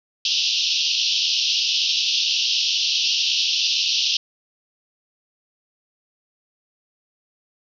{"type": "band-pass noise", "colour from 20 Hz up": "pink", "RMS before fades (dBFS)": -21, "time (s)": [0.25, 4.17], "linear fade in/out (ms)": 2, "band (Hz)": [2700, 5800], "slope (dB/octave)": 96, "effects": []}